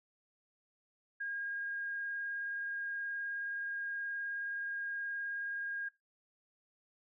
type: tone with vibrato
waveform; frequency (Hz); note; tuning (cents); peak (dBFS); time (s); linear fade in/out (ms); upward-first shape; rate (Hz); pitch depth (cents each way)
sine; 1624; G#6; -39; -36; 1.2-5.89; 10; triangle; 19; 10
effects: noise-tail reverb RT60 0.2 s tail -18 dB re dry